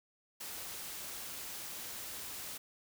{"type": "noise", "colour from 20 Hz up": "white", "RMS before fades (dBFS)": -44, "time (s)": [0.4, 2.58], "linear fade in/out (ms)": 10, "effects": []}